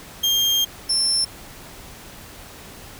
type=tone pair in turn; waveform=35% pulse; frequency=3205 / 5361 Hz; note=G7 / E8; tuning=+38 / +28 cents; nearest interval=major sixth; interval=890 cents; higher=second; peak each=-15 dBFS; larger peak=neither; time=0.23-0.65 / 0.89-1.25 s; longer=first; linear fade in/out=10 ms; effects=pink hiss -41 dBFS RMS until 2.99 s